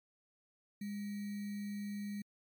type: tone with sample-and-hold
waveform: sine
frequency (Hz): 204.2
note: G#3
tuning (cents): -29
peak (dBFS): -38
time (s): 0.81-2.22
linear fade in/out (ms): 5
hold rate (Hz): 2100
effects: MP3 96 kbps